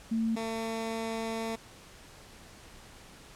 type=tone pair in turn; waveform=sine / 15% pulse; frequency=225.3 / 225.3 Hz; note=A3 / A3; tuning=+41 / +41 cents; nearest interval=unison; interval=0 cents; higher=neither; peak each=-26 dBFS; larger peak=neither; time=0.11-0.36 / 0.36-1.56 s; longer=second; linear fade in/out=10 ms; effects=pink hiss -52 dBFS RMS until 3.35 s + low-pass 10000 Hz 12 dB/octave